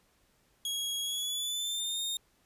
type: tone with pitch glide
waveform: sawtooth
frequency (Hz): 3312 to 3675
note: G#7 to A#7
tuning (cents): -5 to -25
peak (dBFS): -29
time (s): 0.65-2.17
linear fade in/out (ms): 2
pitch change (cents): +180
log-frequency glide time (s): 1.02-2.01
effects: pink hiss -69 dBFS RMS until 2.45 s + resampled to 32000 Hz